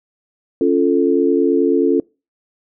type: chord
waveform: sine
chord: Db augmented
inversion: none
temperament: equal with one note detuned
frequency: 277.2 / 346.6 / 440 Hz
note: Db4 / F4 / A4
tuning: 0 / -13 / 0 cents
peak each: -16 dBFS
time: 0.61-2 s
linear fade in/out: 2 ms
effects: noise-tail reverb RT60 0.3 s tail -25 dB re dry